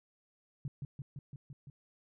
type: tone with echo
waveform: sine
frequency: 138.59 Hz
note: C#3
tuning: in tune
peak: -35 dBFS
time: 0.65-0.68 s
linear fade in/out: 2 ms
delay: 170 ms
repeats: 6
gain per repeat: -2 dB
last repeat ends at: 1.7 s
effects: none